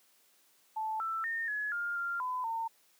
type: tone with pitch steps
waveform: sine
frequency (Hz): 875 / 1329 / 1828 / 1694 / 1408 / 1391 / 1008 / 908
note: A5 / E6 / A#6 / G#6 / F6 / F6 / B5 / A#5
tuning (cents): -10 / +14 / -34 / +34 / +14 / -7 / +35 / -46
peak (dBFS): -32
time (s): 0.76-2.68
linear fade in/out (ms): 10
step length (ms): 240
effects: white hiss -67 dBFS RMS until 2.99 s + high-pass 200 Hz 12 dB/octave